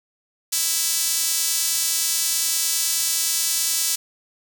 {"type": "tone with high-pass filter", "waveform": "sawtooth", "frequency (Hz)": 329.6, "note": "E4", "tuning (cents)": 0, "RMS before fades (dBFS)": -22, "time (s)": [0.52, 3.96], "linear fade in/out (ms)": 10, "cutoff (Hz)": 6200, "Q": 1, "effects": []}